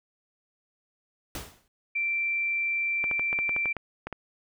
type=noise with exponential decay; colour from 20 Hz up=pink; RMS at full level=-33 dBFS; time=1.35-1.68 s; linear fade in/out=2 ms; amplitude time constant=70 ms
type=tone; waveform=sine; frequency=2349 Hz; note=D7; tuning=in tune; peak=-25 dBFS; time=1.95-3.73 s; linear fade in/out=10 ms
type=clicks; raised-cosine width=0.5 ms; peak=-19 dBFS; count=11; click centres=3.041 / 3.113 / 3.195 / 3.329 / 3.389 / 3.493 / 3.564 / 3.657 / 3.767 / 4.07 / 4.127 s
effects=none